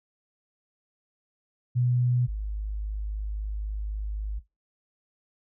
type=tone pair in turn; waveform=sine; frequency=123.47 / 51.91 Hz; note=B2 / G#1; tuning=0 / 0 cents; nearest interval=octave + minor third; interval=1500 cents; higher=first; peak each=-21 / -28 dBFS; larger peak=first; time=1.75-2.27 / 2.27-4.4 s; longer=second; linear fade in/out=20 ms; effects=noise-tail reverb RT60 0.2 s tail -17 dB re dry